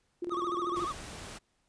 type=tone with tremolo; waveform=sine; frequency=349.2 Hz; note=F4; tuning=in tune; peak=-31 dBFS; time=0.22-0.85 s; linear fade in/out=5 ms; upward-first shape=square; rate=20 Hz; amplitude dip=70%
type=tone with vibrato; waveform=triangle; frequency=1175 Hz; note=D6; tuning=1 cent sharp; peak=-30 dBFS; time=0.3-0.93 s; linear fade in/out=20 ms; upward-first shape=sine; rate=14 Hz; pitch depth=130 cents each way
type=noise; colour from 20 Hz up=pink; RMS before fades=-44 dBFS; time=0.75-1.39 s; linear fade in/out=20 ms
effects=pink hiss -74 dBFS RMS until 1.68 s + resampled to 22050 Hz